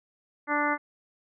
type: harmonic tone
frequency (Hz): 293.7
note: D4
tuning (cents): 0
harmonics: 1 / 2 / 3 / 4 / 5 / 6 / 7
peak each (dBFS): -31 / -33 / -30 / -30 / -31 / -34 / -32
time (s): 0.47-0.78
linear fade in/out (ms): 50
effects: none

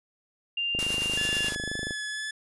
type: tone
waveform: sine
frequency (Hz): 2794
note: F7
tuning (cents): 0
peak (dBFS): -26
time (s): 0.57-1.49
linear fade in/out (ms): 5
type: click train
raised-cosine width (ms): 2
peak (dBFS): -22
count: 31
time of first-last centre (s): 0.75-1.908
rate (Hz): 25.9
type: noise with tremolo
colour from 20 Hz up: white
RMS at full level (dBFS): -33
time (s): 0.79-1.55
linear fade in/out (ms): 0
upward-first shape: sine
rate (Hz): 9.2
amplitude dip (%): 35
type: tone with vibrato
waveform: sawtooth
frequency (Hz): 1717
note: A6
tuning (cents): -43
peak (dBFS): -28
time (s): 1.17-2.31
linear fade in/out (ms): 5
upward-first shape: sine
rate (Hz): 2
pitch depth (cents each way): 11
effects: resampled to 24000 Hz

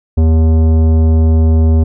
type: tone with tanh clipping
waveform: sine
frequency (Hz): 80.1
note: E2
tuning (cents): -49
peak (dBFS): -8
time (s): 0.17-1.84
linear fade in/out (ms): 10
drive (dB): 14
effects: none

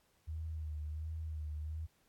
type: tone with vibrato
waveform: sine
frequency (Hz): 77.78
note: D#2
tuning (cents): 0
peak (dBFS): -38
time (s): 0.27-1.87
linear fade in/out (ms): 20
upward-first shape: sine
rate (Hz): 1.4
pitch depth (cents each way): 50
effects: pink hiss -73 dBFS RMS until 2.08 s + AAC 64 kbps

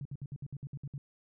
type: tone bursts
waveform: sine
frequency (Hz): 139.4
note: C#3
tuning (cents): +10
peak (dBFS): -37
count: 10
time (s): 0.01-0.98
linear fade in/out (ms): 2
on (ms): 43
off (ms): 60
effects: none

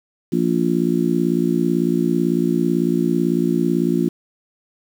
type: harmonic tone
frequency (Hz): 58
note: A#1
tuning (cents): -8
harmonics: 3 / 4 / 5 / 6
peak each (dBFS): -21 / -21 / -21 / -21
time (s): 0.32-4.09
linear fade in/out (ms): 10
effects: 7-bit

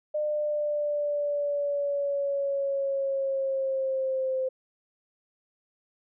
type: exponential sweep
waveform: sine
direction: down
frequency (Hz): 604 to 520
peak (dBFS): -25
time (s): 0.14-4.49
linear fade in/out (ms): 10
effects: none

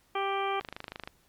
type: harmonic tone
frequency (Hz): 392.9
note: G4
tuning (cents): +4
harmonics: 1 / 2 / 3 / 4 / 5 / 6 / 7 / 8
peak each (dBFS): -33 / -32 / -33 / -43 / -45 / -38 / -50 / -42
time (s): 0.15-0.6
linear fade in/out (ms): 5
type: click train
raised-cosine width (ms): 0.3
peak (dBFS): -22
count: 13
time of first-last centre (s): 0.61-1.075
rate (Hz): 25.8
effects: pink hiss -66 dBFS RMS until 1.28 s + MP3 96 kbps

